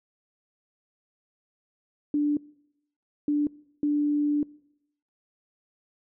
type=tone bursts at uneven times; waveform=sine; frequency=293.7 Hz; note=D4; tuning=in tune; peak=-21 dBFS; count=3; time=2.14-2.37 / 3.28-3.47 / 3.83-4.43 s; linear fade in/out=2 ms; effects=noise-tail reverb RT60 0.8 s tail -23 dB re dry